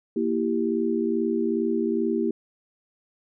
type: chord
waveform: sine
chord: E diminished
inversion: second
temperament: equal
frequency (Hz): 233.1 / 329.6 / 392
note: Bb3 / E4 / G4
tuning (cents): 0 / 0 / 0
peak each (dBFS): -26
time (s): 0.16-2.31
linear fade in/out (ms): 5
effects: none